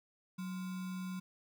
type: tone with sample-and-hold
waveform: sine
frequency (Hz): 185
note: F#3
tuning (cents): 0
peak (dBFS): -38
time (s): 0.38-1.2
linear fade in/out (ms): 10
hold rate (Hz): 1225
effects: none